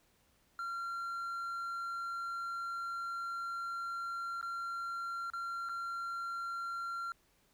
triangle tone with dropouts, 1375 Hz, F6, 27 cents flat, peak -35 dBFS, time 0.59-7.12 s, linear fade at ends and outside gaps 1 ms, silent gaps 4.413-4.427 / 5.301-5.335 / 5.689-5.694 s, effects pink hiss -71 dBFS RMS until 7.53 s

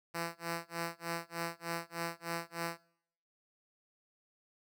5% pulse tone with tremolo, 168.4 Hz, E3, 37 cents sharp, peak -23 dBFS, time 0.14-2.78 s, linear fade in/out 10 ms, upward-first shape sine, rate 3.3 Hz, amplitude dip 100%, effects noise-tail reverb RT60 0.7 s tail -24 dB re dry

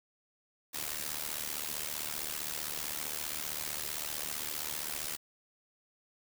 white noise with amplitude modulation, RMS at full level -34 dBFS, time 0.73-5.17 s, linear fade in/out 20 ms, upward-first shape sine, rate 75.4 Hz, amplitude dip 85%, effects none

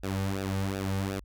sawtooth tone with flanger, 96.8 Hz, G2, 21 cents flat, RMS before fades -31 dBFS, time 0.03-1.2 s, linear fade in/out 10 ms, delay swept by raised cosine 0.94 to 3.04 ms, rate 2.7 Hz, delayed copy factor -0.8, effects added 50 Hz sine -48 dBFS peak until 1.24 s

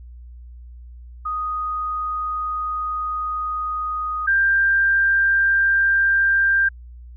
sine tone pair in turn, 1244.5 / 1586.4 Hz, D#6 / G6, 0 / +20 cents, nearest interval major third, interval 420 cents, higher second, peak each -22 / -14 dBFS, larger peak second, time 1.25-4.27 / 4.27-6.69 s, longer first, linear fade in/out 10 ms, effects added 60 Hz sine -37 dBFS peak until 7.16 s

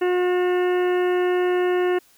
harmonic tone with a mistuned harmonic, 360.3 Hz, F#4, 46 cents flat, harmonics 1 / 2 / 3 / 4 / 5 / 6 / 7 / 8, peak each -18 / -29 / -34 / -35 / -33 / -40 / -41 / -41 dBFS, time 0.01-1.99 s, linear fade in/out 10 ms, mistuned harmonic 7, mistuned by +75 cents, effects white hiss -56 dBFS RMS until 2.17 s

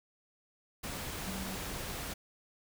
sine tone in noise, 190.2 Hz, F#3, 48 cents sharp, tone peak -40 dBFS, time 1.26-1.56 s, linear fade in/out 10 ms, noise pink, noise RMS -40 dBFS, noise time 0.83-2.14 s, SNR -3 dB, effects none

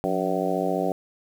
harmonic tone with a mistuned harmonic, 94.6 Hz, F#2, 39 cents sharp, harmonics 2 / 3 / 4 / 5 / 6 / 7 / 8, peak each -30 / -30 / -30 / -30 / -30 / -30 / -30 dBFS, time 0.04-0.92 s, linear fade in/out 0 ms, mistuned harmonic 2, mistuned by -100 cents, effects 8-bit

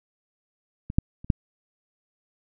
clicks, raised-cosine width 5 ms, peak -20 / -6 / -28 / -6 dBFS, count 4, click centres 0.901 / 0.985 / 1.245 / 1.302 s, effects none

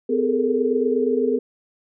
sine tone cluster, 253.4 / 412.7 / 431.9 / 460.4 Hz, B3 / G#4 / A4 / A#4, +45 / -11 / -32 / -22 cents, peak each -23 dBFS, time 0.09-1.39 s, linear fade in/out 10 ms, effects none

